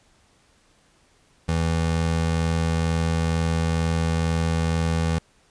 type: tone pair together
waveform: square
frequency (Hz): 82.15 / 164.3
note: E2 / E3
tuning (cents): -5 / -5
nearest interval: octave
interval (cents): 1200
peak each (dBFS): -24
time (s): 1.48-5.19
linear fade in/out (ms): 10
effects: pink hiss -60 dBFS RMS until 5.5 s + resampled to 22050 Hz